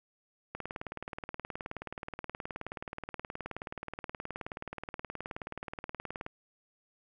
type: click train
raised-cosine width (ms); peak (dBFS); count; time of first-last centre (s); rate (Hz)
0.5; -23; 109; 0.55-6.264; 18.9
effects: none